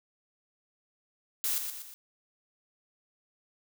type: noise with echo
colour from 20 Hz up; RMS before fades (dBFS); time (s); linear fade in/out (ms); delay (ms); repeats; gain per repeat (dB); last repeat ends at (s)
blue; -30; 1.44-1.58; 0; 120; 3; -6; 1.94
effects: none